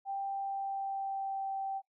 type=tone with pitch glide; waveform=sine; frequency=787 to 778.4 Hz; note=G5 to G5; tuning=+7 to -12 cents; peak=-33 dBFS; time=0.05-1.82 s; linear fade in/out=50 ms; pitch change=-19 cents; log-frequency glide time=0.37-1.53 s; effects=noise-tail reverb RT60 0.1 s tail -17 dB re dry